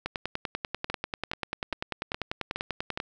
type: two click trains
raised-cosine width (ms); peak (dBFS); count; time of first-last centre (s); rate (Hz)
0.3; -14 / -15; 31 / 6; 0.06-3.001 / 0.9-2.975; 10.2 / 2.41
effects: none

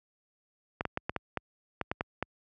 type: clicks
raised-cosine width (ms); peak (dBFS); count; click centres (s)
0.5; -15; 10; 0.809 / 0.853 / 0.974 / 1.095 / 1.163 / 1.373 / 1.813 / 1.915 / 2.009 / 2.226
effects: high-pass 60 Hz 12 dB/octave

